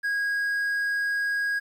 triangle tone, 1643 Hz, G#6, 19 cents flat, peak -22 dBFS, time 0.03-1.6 s, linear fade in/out 20 ms, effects 10-bit

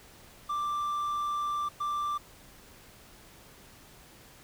triangle tone bursts at uneven times, 1178 Hz, D6, 5 cents sharp, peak -27 dBFS, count 2, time 0.49-1.69 / 1.8-2.18 s, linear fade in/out 10 ms, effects pink hiss -54 dBFS RMS until 4.43 s

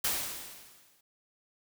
white noise with exponential decay, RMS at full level -28 dBFS, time 0.04-1.01 s, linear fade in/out 5 ms, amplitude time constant 210 ms, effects none

